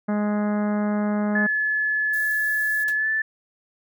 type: harmonic tone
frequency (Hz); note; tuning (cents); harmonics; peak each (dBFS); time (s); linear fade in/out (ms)
208.4; G#3; +6; 1 / 2 / 3 / 4 / 5 / 6 / 7 / 8 / 9 / 10; -21 / -34 / -30 / -35 / -40 / -38 / -41 / -41 / -50 / -47; 0.08-1.47; 10
type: tone with pitch glide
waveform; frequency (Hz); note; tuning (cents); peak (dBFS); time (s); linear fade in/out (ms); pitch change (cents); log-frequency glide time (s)
sine; 1718 to 1754.1; A6 to A6; -42 to -6; -20; 1.35-3.22; 5; +36; 2.96-3.09
type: noise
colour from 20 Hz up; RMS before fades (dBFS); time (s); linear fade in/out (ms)
violet; -38; 2.13-2.84; 5
type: noise with exponential decay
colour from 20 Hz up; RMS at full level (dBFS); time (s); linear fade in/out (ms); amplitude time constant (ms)
white; -33; 2.88-2.98; 1; 21
effects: none